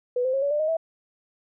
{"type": "tone with pitch steps", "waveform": "sine", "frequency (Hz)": [493.9, 517.3, 541.7, 567.3, 594.2, 622.3, 651.7], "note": ["B4", "C5", "C#5", "C#5", "D5", "D#5", "E5"], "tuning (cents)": [0, -20, -40, 40, 20, 0, -20], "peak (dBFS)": -21, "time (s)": [0.16, 0.769], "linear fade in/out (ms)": 5, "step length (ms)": 87, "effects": []}